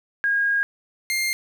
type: tone pair in turn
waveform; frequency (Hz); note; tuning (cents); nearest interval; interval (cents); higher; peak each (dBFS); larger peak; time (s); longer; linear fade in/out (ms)
sine / sawtooth; 1631 / 2112; G#6 / C7; -32 / +16; major third; 448; second; -18; neither; 0.24-0.63 / 1.1-1.33; first; 0
effects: 9-bit